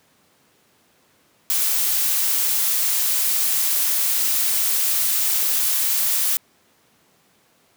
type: noise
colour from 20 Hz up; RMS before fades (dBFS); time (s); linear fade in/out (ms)
blue; -20; 1.5-6.37; 0
effects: pink hiss -59 dBFS RMS until 7.76 s + high-pass 150 Hz 12 dB/octave